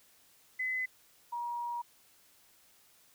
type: tone pair in turn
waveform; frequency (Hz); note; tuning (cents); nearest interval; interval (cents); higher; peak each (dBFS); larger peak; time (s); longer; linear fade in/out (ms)
sine; 2024 / 952.6; B6 / A#5; +42 / +37; octave + minor second; 1305; first; -31 / -34; first; 0.59-0.86 / 1.32-1.82; second; 10
effects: white hiss -64 dBFS RMS until 3.14 s